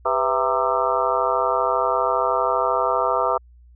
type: harmonic tone with a mistuned harmonic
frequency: 132.6 Hz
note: C3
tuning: 23 cents sharp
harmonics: 3 / 4 / 5 / 6 / 7 / 8 / 9 / 10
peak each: -30 / -25 / -24 / -31 / -25 / -31 / -23 / -28 dBFS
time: 0.05-3.38 s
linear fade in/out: 10 ms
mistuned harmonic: 4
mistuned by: -110 cents
effects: added 60 Hz sine -46 dBFS peak until 3.75 s